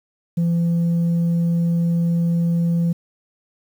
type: tone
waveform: sine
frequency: 169.6 Hz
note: E3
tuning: 50 cents sharp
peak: -13 dBFS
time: 0.37-2.93 s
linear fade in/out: 10 ms
effects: tanh soft clip ceiling -15 dBFS + 8-bit